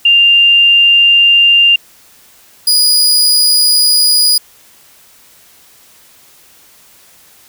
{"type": "tone pair in turn", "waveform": ["sine", "sawtooth"], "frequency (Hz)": [2794, 4914], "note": ["F7", "D#8"], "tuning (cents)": [0, -22], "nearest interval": "minor seventh", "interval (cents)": 978, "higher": "second", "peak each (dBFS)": -4, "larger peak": "neither", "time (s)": [[0.05, 1.76], [2.67, 4.38]], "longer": "neither", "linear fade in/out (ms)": 5, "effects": ["white hiss -44 dBFS RMS until 7.48 s"]}